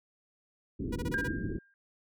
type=low-pass noise; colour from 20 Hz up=white; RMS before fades=-35 dBFS; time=0.79-1.59 s; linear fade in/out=10 ms; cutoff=370 Hz; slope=48 dB/octave
type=tone bursts; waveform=sawtooth; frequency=484.5 Hz; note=B4; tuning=33 cents flat; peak=-33 dBFS; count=6; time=0.92-1.28 s; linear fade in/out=10 ms; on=40 ms; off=24 ms
type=tone with exponential decay; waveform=sine; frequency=1602 Hz; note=G6; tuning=37 cents sharp; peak=-27 dBFS; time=1.14-1.74 s; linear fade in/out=1 ms; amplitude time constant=130 ms
effects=none